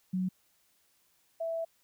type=tone pair in turn; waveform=sine; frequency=185 / 659.3 Hz; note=F#3 / E5; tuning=0 / 0 cents; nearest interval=octave + minor seventh; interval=2200 cents; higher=second; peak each=-28 / -31 dBFS; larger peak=first; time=0.13-0.29 / 1.4-1.65 s; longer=second; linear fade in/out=10 ms; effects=white hiss -70 dBFS RMS until 1.83 s